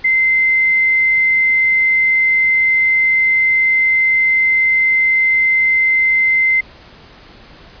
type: tone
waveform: sine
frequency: 2074 Hz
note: C7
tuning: 16 cents flat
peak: -10 dBFS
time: 0.04-6.61 s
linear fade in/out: 10 ms
effects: pink hiss -41 dBFS RMS until 7.8 s + resampled to 11025 Hz